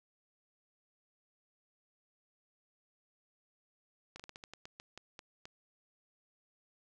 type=slowing click train; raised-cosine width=0.2 ms; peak=-30 dBFS; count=12; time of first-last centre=4.16-5.455 s; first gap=36 ms; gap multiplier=1.22; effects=none